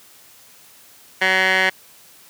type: tone with band-pass filter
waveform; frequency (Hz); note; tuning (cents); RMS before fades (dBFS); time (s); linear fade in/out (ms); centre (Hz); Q
15% pulse; 188.1; F#3; +29; -17; 1.21-1.7; 10; 2000; 2.2
effects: white hiss -48 dBFS RMS until 2.29 s + high-pass 80 Hz 12 dB/octave